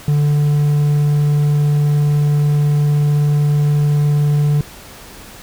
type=tone; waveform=triangle; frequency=146.83 Hz; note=D3; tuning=in tune; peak=-9 dBFS; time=0.08-4.61 s; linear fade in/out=2 ms; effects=pink hiss -37 dBFS RMS until 5.42 s